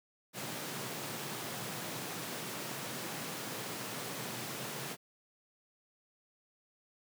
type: high-pass noise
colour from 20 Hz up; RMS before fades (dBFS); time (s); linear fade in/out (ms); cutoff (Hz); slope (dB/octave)
pink; -41; 0.33-4.97; 50; 110; 96
effects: none